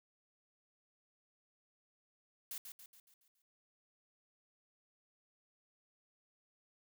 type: noise with echo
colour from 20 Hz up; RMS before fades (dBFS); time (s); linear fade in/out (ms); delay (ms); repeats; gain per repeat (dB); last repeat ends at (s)
blue; -44; 2.51-2.58; 2; 140; 6; -6; 3.42
effects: none